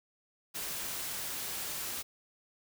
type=noise; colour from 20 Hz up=white; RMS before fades=-38 dBFS; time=0.54-2.03 s; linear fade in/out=20 ms; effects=none